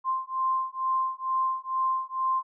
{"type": "beating tone pair", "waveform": "sine", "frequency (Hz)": [1046.5, 1048.7], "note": ["C6", "C6"], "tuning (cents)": [0, 4], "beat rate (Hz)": 2.2, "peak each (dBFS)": -28, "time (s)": [0.04, 2.43], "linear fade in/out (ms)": 50, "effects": []}